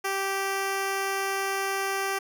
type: tone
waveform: 10% pulse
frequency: 390.2 Hz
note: G4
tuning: 8 cents flat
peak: -18 dBFS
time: 0.04-2.19 s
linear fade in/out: 10 ms
effects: none